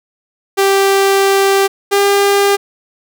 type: tone pair in turn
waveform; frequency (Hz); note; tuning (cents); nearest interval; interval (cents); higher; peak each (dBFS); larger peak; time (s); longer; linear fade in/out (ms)
sawtooth; 392 / 400.7; G4 / G4; 0 / +38; unison; 38; second; -5; neither; 0.57-1.68 / 1.91-2.57; first; 20
effects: none